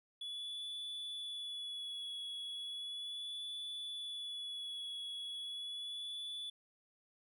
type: tone with vibrato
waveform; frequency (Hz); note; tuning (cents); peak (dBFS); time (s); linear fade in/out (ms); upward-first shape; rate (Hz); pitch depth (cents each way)
triangle; 3410; G#7; +45; -40; 0.21-6.5; 5; sine; 0.36; 24
effects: none